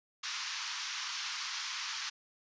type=band-pass noise; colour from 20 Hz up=white; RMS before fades=-39 dBFS; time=0.23-2.1 s; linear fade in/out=10 ms; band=960 to 6200 Hz; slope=48 dB/octave; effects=resampled to 16000 Hz